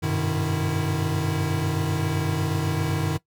square tone cluster, 95 / 102.9 / 125.8 / 152.6 / 326.8 Hz, F#2 / G#2 / B2 / D#3 / E4, +46 / -16 / +32 / -33 / -15 cents, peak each -29 / -35 / -33 / -26 / -32 dBFS, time 0.02-3.18 s, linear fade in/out 20 ms, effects noise-tail reverb RT60 0.1 s tail -18 dB re dry

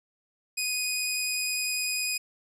15% pulse tone with vibrato, 2489 Hz, D#7, in tune, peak -20 dBFS, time 0.57-2.18 s, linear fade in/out 10 ms, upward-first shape sine, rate 10 Hz, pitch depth 8 cents each way, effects none

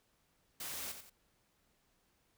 white noise with echo, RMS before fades -43 dBFS, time 0.6-0.92 s, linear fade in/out 5 ms, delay 89 ms, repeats 2, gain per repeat -8 dB, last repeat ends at 1.098 s, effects pink hiss -75 dBFS RMS until 2.37 s

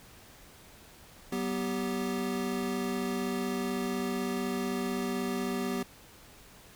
square tone cluster, 189.3 / 245.2 / 391.4 Hz, F#3 / B3 / G4, +40 / -12 / -3 cents, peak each -37 / -34 / -36 dBFS, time 1.32-5.83 s, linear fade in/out 5 ms, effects pink hiss -54 dBFS RMS until 6.75 s

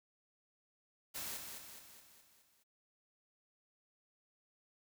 white noise with echo, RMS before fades -43 dBFS, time 1.14-1.38 s, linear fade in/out 20 ms, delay 210 ms, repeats 6, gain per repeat -5 dB, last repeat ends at 2.64 s, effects none

